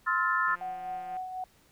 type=chord; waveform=sine; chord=F major seventh; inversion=second; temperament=equal with one note detuned; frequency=1046.5 / 1297.4 / 1396.9 / 1760 Hz; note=C6 / E6 / F6 / A6; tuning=0 / -28 / 0 / 0 cents; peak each=-30 dBFS; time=0.06-0.56 s; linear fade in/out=20 ms
type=click train; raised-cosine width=0.5 ms; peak=-36 dBFS; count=122; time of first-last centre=0.48-1.167 s; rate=176 Hz
type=tone with tremolo; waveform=sine; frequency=743 Hz; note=F#5; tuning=7 cents sharp; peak=-32 dBFS; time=0.61-1.44 s; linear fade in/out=2 ms; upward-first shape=sine; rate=4 Hz; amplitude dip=45%
effects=pink hiss -63 dBFS RMS until 1.71 s